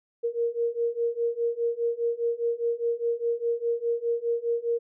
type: beating tone pair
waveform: sine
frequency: 465.9 / 470.8 Hz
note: A#4 / A#4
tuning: -1 / +17 cents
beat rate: 4.9 Hz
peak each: -28 / -27 dBFS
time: 0.23-4.79 s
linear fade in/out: 20 ms
effects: none